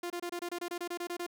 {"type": "tone bursts", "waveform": "sawtooth", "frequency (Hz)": 349.2, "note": "F4", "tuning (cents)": 0, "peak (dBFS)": -31, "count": 13, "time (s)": [0.03, 1.265], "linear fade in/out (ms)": 5, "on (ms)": 71, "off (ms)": 26, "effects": []}